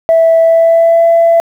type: tone with pitch glide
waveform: sine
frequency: 657 to 670.4 Hz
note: E5 to E5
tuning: -6 to +29 cents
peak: -3 dBFS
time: 0.09-1.4 s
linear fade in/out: 0 ms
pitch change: +35 cents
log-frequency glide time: 0.4-1.05 s
effects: tanh soft clip ceiling -1 dBFS + 7-bit